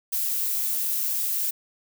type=noise; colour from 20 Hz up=violet; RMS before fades=-26 dBFS; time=0.12-1.51 s; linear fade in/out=10 ms; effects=none